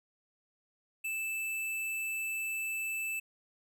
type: tone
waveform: square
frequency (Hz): 2637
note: E7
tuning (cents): 0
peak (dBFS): -34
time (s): 1.04-3.2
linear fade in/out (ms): 10
effects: none